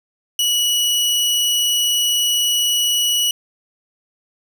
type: tone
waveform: sawtooth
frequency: 2932 Hz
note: F#7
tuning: 16 cents flat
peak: -12 dBFS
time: 0.39-3.31 s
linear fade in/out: 2 ms
effects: none